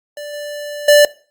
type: tone with level steps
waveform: square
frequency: 587.3 Hz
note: D5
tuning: in tune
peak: -27 / -25 / -6 dBFS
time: 0.17-1.05 s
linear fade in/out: 2 ms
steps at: 0.33 / 0.88 s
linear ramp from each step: 5 ms
effects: noise-tail reverb RT60 0.4 s tail -20 dB re dry + Opus 48 kbps